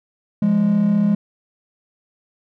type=tone pair together; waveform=triangle; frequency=172.9 / 207.7 Hz; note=F3 / G#3; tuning=-17 / 0 cents; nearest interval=minor third; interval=317 cents; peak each=-18 / -12 dBFS; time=0.42-1.15 s; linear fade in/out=5 ms; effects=tanh soft clip ceiling -6 dBFS